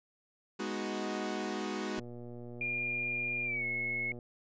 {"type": "chord", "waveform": "sawtooth", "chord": "G# minor seventh", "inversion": "none", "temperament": "equal", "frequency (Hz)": [207.7, 246.9, 311.1, 370], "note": ["G#3", "B3", "D#4", "F#4"], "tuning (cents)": [0, 0, 0, 0], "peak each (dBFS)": [-35, -38, -37, -35], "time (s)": [0.59, 2], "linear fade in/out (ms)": 10}
{"type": "click train", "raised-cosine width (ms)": 2, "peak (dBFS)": -34, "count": 266, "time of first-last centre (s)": [1.98, 4.188], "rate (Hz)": 120}
{"type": "tone with pitch glide", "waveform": "sine", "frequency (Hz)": [2408, 2183], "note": ["D7", "C#7"], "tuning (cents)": [43, -27], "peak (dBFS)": -32, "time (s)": [2.61, 4.12], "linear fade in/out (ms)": 2, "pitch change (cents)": -170, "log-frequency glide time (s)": [3.44, 3.65]}
{"effects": ["resampled to 16000 Hz"]}